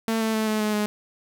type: tone with pitch steps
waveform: sawtooth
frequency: 224.6 / 221.5 / 218.5 / 215.5 / 212.5 / 209.6 Hz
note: A3 / A3 / A3 / A3 / G#3 / G#3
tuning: +36 / +12 / -12 / -36 / +40 / +16 cents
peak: -18 dBFS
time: 0.08-0.86 s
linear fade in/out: 0 ms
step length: 130 ms
effects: none